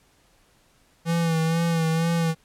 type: tone with vibrato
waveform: square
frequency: 164.81 Hz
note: E3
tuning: in tune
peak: -21 dBFS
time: 1.05-2.35 s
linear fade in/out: 50 ms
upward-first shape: sine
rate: 2.1 Hz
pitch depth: 41 cents each way
effects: pink hiss -61 dBFS RMS until 2.44 s + low-pass 12000 Hz 12 dB/octave